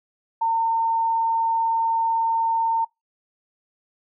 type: tone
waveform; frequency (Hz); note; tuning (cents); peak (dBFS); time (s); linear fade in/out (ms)
sine; 909; A#5; -44; -18; 0.41-2.85; 10
effects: noise-tail reverb RT60 0.2 s tail -26 dB re dry